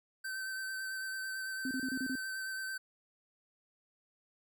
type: tone with vibrato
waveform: square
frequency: 1543 Hz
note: G6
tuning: 28 cents flat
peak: -38 dBFS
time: 0.24-2.78 s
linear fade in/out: 10 ms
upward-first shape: sine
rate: 9 Hz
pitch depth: 17 cents each way
type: tone bursts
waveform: sine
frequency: 261.6 Hz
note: C4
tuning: in tune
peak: -34 dBFS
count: 6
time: 1.65-2.155 s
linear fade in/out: 2 ms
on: 60 ms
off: 29 ms
effects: none